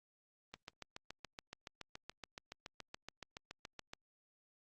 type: click train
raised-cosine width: 0.2 ms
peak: -29 dBFS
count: 25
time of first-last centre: 0.54-3.935 s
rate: 7.07 Hz
effects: Opus 32 kbps